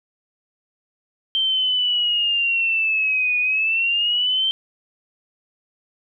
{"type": "linear two-way sweep", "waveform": "sine", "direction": "down then up", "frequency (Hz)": [3136, 2459, 3136], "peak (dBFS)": -17, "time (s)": [1.35, 4.51], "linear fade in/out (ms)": 0, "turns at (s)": 3.38, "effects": []}